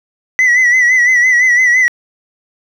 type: tone with vibrato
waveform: sine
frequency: 1980 Hz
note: B6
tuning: 4 cents sharp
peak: -4 dBFS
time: 0.39-1.88 s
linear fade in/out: 0 ms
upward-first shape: sine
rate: 5.9 Hz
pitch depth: 63 cents each way
effects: tanh soft clip ceiling -6 dBFS + 7-bit